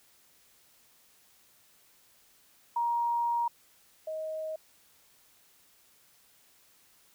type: tone pair in turn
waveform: sine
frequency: 943 / 629.4 Hz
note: A#5 / D#5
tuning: +20 / +20 cents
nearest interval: perfect fifth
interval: 700 cents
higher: first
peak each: -26 / -33 dBFS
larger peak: first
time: 2.76-3.48 / 4.07-4.56 s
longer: first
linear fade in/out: 5 ms
effects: white hiss -63 dBFS RMS until 7.14 s